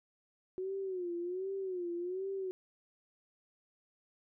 sine tone with vibrato, 366.5 Hz, F#4, 16 cents flat, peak -35 dBFS, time 0.58-2.51 s, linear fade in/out 0 ms, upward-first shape sine, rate 1.3 Hz, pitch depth 110 cents each way, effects none

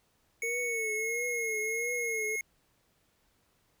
square tone with pitch glide, 2217 to 2163 Hz, C#7 to C#7, 0 to -43 cents, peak -32 dBFS, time 0.42-2.41 s, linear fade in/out 2 ms, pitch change -43 cents, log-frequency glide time 0.67-1.14 s
sine tone with vibrato, 457.3 Hz, A#4, 33 cents flat, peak -35 dBFS, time 0.43-2.36 s, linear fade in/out 5 ms, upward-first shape triangle, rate 1.5 Hz, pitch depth 130 cents each way
effects pink hiss -71 dBFS RMS until 3.8 s

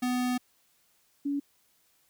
square / sine tone pair in turn, 249.1 / 283.5 Hz, B3 / C#4, +15 / +39 cents, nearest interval major second, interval 224 cents, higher second, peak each -27 dBFS, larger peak neither, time 0.02-0.38 / 1.25-1.4 s, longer first, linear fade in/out 10 ms, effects white hiss -68 dBFS RMS until 2.09 s

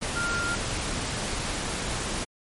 sine tone in noise, 1396.9 Hz, F6, in tune, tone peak -27 dBFS, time 0.15-0.56 s, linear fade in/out 20 ms, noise pink, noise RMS -30 dBFS, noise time 0.01-2.25 s, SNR 0 dB, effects MP3 48 kbps

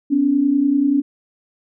sine tone pair together, 254.4 / 284.8 Hz, C4 / C#4, -48 / +47 cents, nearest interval major second, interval 195 cents, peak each -20 / -14 dBFS, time 0.1-1.02 s, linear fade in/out 20 ms, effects none

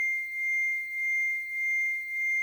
sine beating tone pair, 2106 / 2107.7 Hz, C7 / C7, +11 / +12 cents, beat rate 1.7 Hz, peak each -27 / -32 dBFS, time 0-2.42 s, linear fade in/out 0 ms, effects tanh soft clip ceiling -21 dBFS + 9-bit

